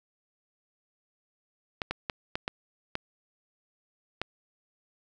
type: clicks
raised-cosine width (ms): 0.3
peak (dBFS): -14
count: 7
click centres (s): 1.818 / 1.91 / 2.098 / 2.355 / 2.479 / 2.954 / 4.216
effects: none